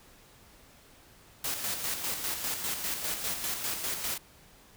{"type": "noise with tremolo", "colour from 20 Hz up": "white", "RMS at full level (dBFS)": -32, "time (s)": [1.44, 4.18], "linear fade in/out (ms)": 5, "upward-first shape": "square", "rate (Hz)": 5, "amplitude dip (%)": 45, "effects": ["pink hiss -57 dBFS RMS until 4.76 s"]}